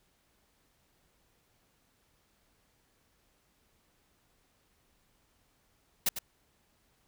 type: noise with echo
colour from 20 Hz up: white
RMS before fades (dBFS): -27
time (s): 6.06-6.09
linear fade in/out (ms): 5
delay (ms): 99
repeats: 1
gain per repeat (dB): -10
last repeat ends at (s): 6.189
effects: pink hiss -71 dBFS RMS until 7.07 s